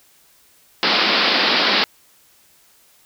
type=band-pass noise; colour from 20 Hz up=white; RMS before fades=-17 dBFS; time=0.83-1.84 s; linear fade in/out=0 ms; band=180 to 5000 Hz; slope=96 dB/octave; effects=white hiss -54 dBFS RMS until 3.05 s